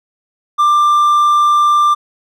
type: tone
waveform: triangle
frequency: 1186 Hz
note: D6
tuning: 17 cents sharp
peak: -6 dBFS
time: 0.58-1.95 s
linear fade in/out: 20 ms
effects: none